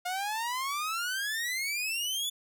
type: exponential sweep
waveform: sawtooth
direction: up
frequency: 708 to 3490 Hz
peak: -27 dBFS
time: 0.05-2.3 s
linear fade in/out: 10 ms
effects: none